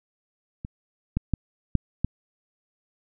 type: clicks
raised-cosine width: 5 ms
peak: -21 / -11 / -10 / -7 / -10 dBFS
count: 5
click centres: 0.649 / 1.17 / 1.337 / 1.753 / 2.046 s
effects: none